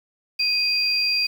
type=tone pair together; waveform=sine; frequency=2492 / 4747 Hz; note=D#7 / D8; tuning=+2 / +18 cents; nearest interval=major seventh; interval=1116 cents; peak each=-24 / -20 dBFS; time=0.39-1.27 s; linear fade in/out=10 ms; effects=7-bit